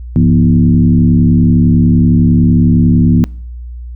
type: tone with frequency modulation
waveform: sine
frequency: 168.7 Hz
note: E3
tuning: 40 cents sharp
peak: -5 dBFS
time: 0.16-3.24 s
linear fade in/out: 0 ms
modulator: 70.9 Hz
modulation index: 1.3
effects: noise-tail reverb RT60 0.6 s tail -25 dB re dry + added 60 Hz sine -23 dBFS peak until 3.95 s